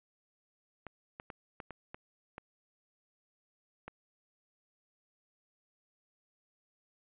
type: clicks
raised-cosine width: 0.5 ms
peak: -28 dBFS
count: 8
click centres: 0.867 / 1.199 / 1.302 / 1.602 / 1.707 / 1.945 / 2.381 / 3.88 s
effects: resampled to 8000 Hz